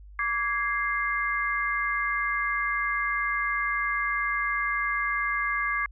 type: tone cluster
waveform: sine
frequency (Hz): 1158 / 1653 / 2096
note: D6 / G#6 / C7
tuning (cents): -25 / -9 / +2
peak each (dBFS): -29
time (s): 0.19-5.86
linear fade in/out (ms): 2
effects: added 50 Hz sine -44 dBFS peak until 5.91 s